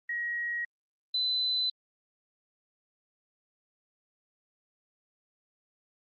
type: tone pair in turn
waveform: sine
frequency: 1897 / 4020 Hz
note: A#6 / B7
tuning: +30 / +30 cents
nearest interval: octave + minor second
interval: 1300 cents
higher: second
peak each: -30 / -26 dBFS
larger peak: second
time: 0.09-0.65 / 1.14-1.7 s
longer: neither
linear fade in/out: 5 ms
effects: Opus 24 kbps